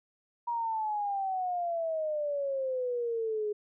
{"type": "exponential sweep", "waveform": "sine", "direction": "down", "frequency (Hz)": [956, 414.4], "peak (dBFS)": -29, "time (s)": [0.47, 3.53], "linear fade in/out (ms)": 10, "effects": []}